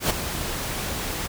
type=noise with ADSR envelope; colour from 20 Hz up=pink; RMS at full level=-20 dBFS; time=0-1.28 s; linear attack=100 ms; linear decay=11 ms; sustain=-9 dB; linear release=24 ms; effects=none